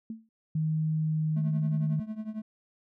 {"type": "tone with exponential decay", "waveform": "sine", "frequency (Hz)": 223.1, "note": "A3", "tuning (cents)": 24, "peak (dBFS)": -31, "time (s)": [0.1, 0.29], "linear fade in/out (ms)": 2, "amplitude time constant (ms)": 41}
{"type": "tone with pitch glide", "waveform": "sine", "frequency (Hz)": [156.8, 154.64], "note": ["D#3", "D#3"], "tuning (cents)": [14, -10], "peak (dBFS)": -25, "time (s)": [0.55, 2], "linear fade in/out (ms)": 5, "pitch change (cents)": -24, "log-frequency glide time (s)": [0.94, 1.8]}
{"type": "tone with tremolo", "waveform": "triangle", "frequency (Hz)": 216.8, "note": "A3", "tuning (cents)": -25, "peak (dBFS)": -28, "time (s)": [1.36, 2.42], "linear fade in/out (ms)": 5, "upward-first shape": "triangle", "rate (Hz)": 11, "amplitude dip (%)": 90}
{"effects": []}